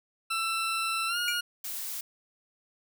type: tone with pitch glide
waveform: 20% pulse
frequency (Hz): 1336 to 1431.9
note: E6 to F6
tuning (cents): +23 to +43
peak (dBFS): -23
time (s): 0.3-1.41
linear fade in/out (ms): 10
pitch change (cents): +120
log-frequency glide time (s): 1.07-1.18
type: tone with exponential decay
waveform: square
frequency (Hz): 2349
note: D7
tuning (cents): 0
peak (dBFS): -26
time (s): 1.28-1.4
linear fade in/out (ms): 2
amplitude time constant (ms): 24
type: noise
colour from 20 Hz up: blue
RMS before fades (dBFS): -36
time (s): 1.64-2.01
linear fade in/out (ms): 5
effects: none